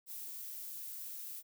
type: noise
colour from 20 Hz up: violet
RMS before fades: -45 dBFS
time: 0.06-1.43 s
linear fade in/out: 50 ms
effects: none